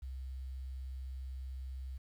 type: tone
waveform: sine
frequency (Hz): 65.41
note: C2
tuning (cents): 0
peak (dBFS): -39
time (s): 0.02-1.98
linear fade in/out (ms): 10
effects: tanh soft clip ceiling -35 dBFS + 11-bit